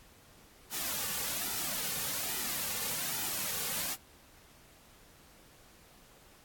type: noise with flanger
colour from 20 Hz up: white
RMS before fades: -35 dBFS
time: 0.7-3.97 s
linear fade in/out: 50 ms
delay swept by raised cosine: 1.8 to 3.1 ms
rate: 1.2 Hz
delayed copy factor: -0.6
effects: pink hiss -59 dBFS RMS until 6.44 s + AAC 64 kbps